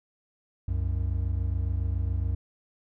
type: tone pair together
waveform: triangle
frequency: 65.62 / 92.8 Hz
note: C2 / F#2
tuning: +6 / +6 cents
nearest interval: tritone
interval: 600 cents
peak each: -26 dBFS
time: 0.68-2.35 s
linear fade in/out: 5 ms
effects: none